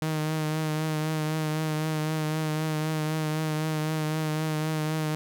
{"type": "tone with vibrato", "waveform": "sawtooth", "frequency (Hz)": 155.56, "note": "D#3", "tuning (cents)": 0, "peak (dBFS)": -22, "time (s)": [0.02, 5.15], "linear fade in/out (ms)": 0, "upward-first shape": "triangle", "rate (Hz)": 3.9, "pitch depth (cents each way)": 31, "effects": []}